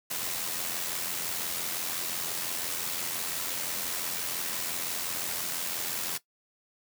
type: noise with amplitude modulation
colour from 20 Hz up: white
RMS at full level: -31 dBFS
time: 0.1-6.18 s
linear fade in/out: 10 ms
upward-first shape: sine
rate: 85.8 Hz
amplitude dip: 45%
effects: noise-tail reverb RT60 0.1 s tail -17 dB re dry + high-pass 100 Hz 12 dB/octave